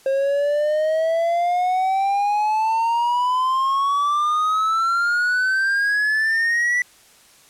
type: exponential sweep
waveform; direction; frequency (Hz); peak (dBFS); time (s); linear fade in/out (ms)
triangle; up; 535 to 1973; -15; 0.06-6.82; 2
effects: white hiss -51 dBFS RMS until 7.49 s + low-pass 11000 Hz 12 dB/octave

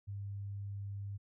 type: tone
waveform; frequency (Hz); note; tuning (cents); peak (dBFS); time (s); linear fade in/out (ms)
sine; 100.1; G2; +37; -39; 0.07-1.18; 20
effects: none

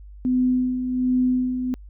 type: tone with tremolo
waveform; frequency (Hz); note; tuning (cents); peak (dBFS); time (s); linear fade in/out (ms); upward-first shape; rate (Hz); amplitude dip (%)
sine; 252.9; B3; +41; -16; 0.25-1.74; 0; sine; 1.3; 55
effects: added 50 Hz sine -39 dBFS peak until 1.89 s

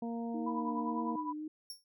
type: harmonic tone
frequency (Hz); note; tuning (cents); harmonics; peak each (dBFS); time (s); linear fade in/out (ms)
232.5; A#3; -4; 1 / 2 / 3 / 4; -36 / -44 / -45 / -50; 0.02-1.16; 5
type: tone with vibrato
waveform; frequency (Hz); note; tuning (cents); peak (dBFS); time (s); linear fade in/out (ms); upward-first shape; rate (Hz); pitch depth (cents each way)
sine; 309.5; D#4; -9; -38; 0.34-1.48; 5; triangle; 1.8; 63
type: tone with tremolo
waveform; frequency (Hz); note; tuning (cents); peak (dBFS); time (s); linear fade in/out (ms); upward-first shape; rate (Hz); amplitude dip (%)
sine; 987.8; B5; 0; -33; 0.46-1.33; 10; triangle; 9.9; 85
type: tone with exponential decay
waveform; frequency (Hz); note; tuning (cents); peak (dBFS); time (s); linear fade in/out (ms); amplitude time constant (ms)
sawtooth; 5500; F8; -27; -36; 1.7-1.84; 1; 30
effects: none

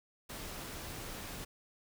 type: noise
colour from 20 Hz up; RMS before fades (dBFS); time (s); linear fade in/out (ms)
pink; -44; 0.29-1.45; 10
effects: none

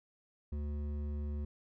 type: tone with hard clipping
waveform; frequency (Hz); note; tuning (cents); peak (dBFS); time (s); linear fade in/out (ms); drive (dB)
triangle; 73.42; D2; 0; -37; 0.52-1.45; 5; 14
effects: none

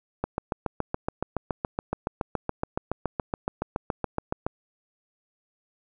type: click train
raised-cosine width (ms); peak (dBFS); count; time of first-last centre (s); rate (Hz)
1; -12; 31; 0.24-4.465; 7.1
effects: none

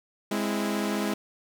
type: chord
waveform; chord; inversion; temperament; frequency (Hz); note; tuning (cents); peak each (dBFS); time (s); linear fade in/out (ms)
sawtooth; Ab augmented; none; equal with one note detuned; 206.9 / 261.6 / 329.6; Ab3 / C4 / E4; -6 / 0 / 0; -24 / -30 / -28; 0.31-1.14; 5
effects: none

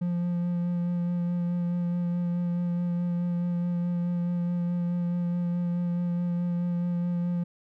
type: tone with vibrato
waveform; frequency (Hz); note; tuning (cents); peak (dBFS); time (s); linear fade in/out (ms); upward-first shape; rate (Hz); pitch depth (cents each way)
triangle; 174.61; F3; 0; -23; 0.01-7.44; 10; sine; 4.7; 14
effects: none

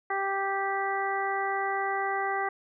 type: harmonic tone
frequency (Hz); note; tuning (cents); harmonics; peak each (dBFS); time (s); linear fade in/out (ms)
392; G4; 0; 1 / 2 / 3 / 4 / 5; -34 / -30 / -34 / -36 / -34; 0.1-2.49; 5
effects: none

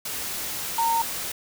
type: tone in noise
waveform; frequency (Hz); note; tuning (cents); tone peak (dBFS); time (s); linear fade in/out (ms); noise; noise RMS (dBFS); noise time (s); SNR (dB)
sine; 920; A#5; -23; -20; 0.78-1.02; 5; white; -31; 0.05-1.32; +8
effects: none

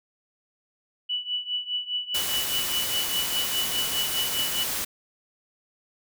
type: tone with tremolo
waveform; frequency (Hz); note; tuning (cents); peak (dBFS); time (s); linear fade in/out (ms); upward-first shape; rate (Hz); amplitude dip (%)
sine; 2960; F#7; 0; -23; 1.09-4.64; 10; triangle; 4.9; 90
type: noise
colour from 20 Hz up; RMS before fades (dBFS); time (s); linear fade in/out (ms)
white; -29; 2.14-4.85; 10
effects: none

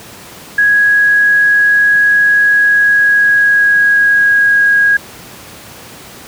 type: tone with pitch glide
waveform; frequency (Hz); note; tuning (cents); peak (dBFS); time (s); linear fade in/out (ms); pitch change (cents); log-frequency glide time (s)
sine; 1661.2 to 1643.1; G#6 to G#6; 0 to -19; -6; 0.58-4.97; 5; -19; 2.49-4.64
effects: pink hiss -33 dBFS RMS until 6.27 s + high-pass 100 Hz 12 dB/octave

